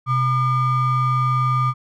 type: ring-modulated tone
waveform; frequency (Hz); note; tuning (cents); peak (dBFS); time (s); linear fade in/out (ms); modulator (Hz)
triangle; 540; C#5; -45; -11; 0.06-1.74; 50; 667
effects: none